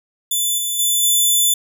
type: tone with level steps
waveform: 10% pulse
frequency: 3500 Hz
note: A7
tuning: 10 cents flat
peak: -9 / -12 / -7 / -5 dBFS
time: 0.31-1.54 s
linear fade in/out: 5 ms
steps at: 0.58 / 0.79 / 1.03 s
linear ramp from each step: 2 ms
effects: none